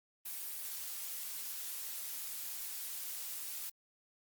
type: noise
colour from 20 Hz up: blue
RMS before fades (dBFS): -42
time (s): 0.25-3.7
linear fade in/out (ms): 10
effects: Opus 32 kbps